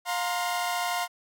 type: chord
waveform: sawtooth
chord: F suspended fourth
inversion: none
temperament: equal with one note detuned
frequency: 708.6 / 932.3 / 1046.5 Hz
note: F5 / Bb5 / C6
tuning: +25 / 0 / 0 cents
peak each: -25 / -30 / -29 dBFS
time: 0.05-1.08 s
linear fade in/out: 50 ms
effects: AAC 64 kbps